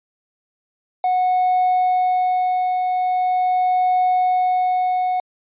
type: tone with tremolo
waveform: triangle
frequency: 734 Hz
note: F#5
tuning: 14 cents flat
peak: -11 dBFS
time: 1.04-5.2 s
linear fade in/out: 2 ms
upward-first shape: triangle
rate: 0.42 Hz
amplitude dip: 40%
effects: tanh soft clip ceiling -9 dBFS + resampled to 8000 Hz